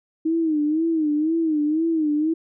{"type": "tone with vibrato", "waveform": "sine", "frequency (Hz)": 313.3, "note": "D#4", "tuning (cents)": 12, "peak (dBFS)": -18, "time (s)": [0.25, 2.34], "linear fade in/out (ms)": 10, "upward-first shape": "sine", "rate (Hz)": 2, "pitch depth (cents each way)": 100, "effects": []}